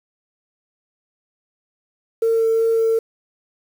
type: tone with vibrato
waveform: sine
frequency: 452.3 Hz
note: A4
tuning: 48 cents sharp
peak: -13 dBFS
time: 2.22-2.99 s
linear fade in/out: 5 ms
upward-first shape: sine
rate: 2.7 Hz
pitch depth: 9 cents each way
effects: tanh soft clip ceiling -11 dBFS + 7-bit